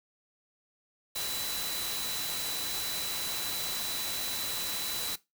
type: tone in noise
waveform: sine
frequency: 3977 Hz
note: B7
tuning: 11 cents sharp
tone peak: -38 dBFS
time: 1.15-5.16 s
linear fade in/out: 10 ms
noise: white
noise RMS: -35 dBFS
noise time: 1.15-5.16 s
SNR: -6 dB
effects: noise-tail reverb RT60 0.2 s tail -18 dB re dry